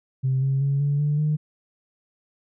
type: tone with pitch steps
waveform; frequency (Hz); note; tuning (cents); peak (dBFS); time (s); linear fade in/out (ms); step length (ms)
sine; 131.7 / 135.48 / 139.37 / 143.37 / 147.49 / 151.72; C3 / C#3 / C#3 / D3 / D3 / D#3; +12 / -39 / +10 / -41 / +8 / -43; -18; 0.23-1.37; 20; 190
effects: tanh soft clip ceiling -15 dBFS